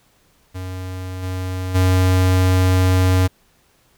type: tone with level steps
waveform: square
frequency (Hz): 92.5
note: F#2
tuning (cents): 0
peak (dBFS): -27 / -23 / -13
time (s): 0.54-3.28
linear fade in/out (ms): 20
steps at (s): 1.22 / 1.74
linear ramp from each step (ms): 20
effects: pink hiss -58 dBFS RMS until 3.97 s